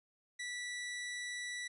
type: tone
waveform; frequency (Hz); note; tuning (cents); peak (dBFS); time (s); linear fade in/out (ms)
sawtooth; 1959; B6; -15; -36; 0.39-1.68; 10
effects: resampled to 24000 Hz + 13-bit